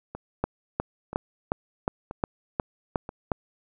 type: two click trains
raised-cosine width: 1 ms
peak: -10 / -21 dBFS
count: 9 / 4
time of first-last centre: 0.44-3.318 / 0.15-3.091 s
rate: 2.78 / 1.02 Hz
effects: none